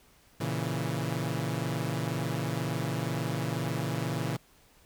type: chord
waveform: sawtooth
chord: A# diminished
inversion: none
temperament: equal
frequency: 116.54 / 138.59 / 164.81 Hz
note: A#2 / C#3 / E3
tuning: 0 / 0 / 0 cents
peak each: -30 dBFS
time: 0.4-4.37 s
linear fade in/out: 10 ms
effects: pink hiss -61 dBFS RMS until 4.85 s